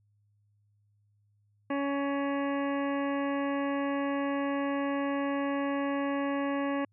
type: harmonic tone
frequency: 280 Hz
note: C#4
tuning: 18 cents sharp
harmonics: 1 / 2 / 3 / 4 / 6 / 7 / 8 / 9 / 10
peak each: -30 / -34 / -40 / -38 / -42 / -45 / -50 / -51 / -50 dBFS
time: 1.7-6.85 s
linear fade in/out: 5 ms
effects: added 103 Hz sine -66 dBFS peak until 6.92 s